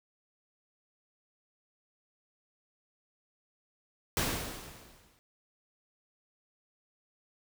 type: noise with exponential decay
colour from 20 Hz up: pink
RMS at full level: -28 dBFS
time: 4.17-5.19 s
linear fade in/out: 0 ms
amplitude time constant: 220 ms
effects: none